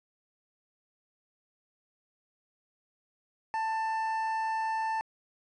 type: tone pair together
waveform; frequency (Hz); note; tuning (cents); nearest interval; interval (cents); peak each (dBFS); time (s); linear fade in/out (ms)
triangle; 885.4 / 1780; A5 / A6; +11 / +20; octave; 1209; -27 / -37; 3.54-5.01; 0
effects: resampled to 22050 Hz